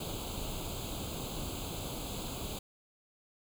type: noise with comb filter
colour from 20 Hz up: pink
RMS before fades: -39 dBFS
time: 0-2.59 s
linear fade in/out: 5 ms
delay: 0.27 ms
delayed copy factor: +0.9
effects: none